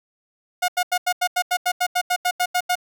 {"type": "tone bursts", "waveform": "sawtooth", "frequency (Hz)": 720, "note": "F#5", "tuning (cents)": -47, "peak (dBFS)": -14, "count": 15, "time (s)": [0.62, 2.755], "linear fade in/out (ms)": 10, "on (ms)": 63, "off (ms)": 85, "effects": []}